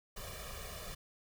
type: noise with comb filter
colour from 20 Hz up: pink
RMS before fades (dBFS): -45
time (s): 0.16-0.95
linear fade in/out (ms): 10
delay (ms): 1.7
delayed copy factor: +0.9
effects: none